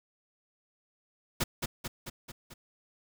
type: noise with echo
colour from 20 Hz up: pink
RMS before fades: -28 dBFS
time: 1.4-1.44 s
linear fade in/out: 10 ms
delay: 220 ms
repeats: 5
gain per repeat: -4 dB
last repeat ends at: 2.54 s
effects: none